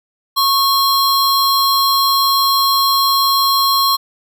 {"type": "tone pair together", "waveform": "square", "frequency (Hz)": [1100, 4153], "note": ["C#6", "C8"], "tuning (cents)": [-14, -14], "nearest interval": "octave + major seventh", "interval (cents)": 2300, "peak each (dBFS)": [-14, -16], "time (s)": [0.36, 3.97], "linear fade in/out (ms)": 20, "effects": []}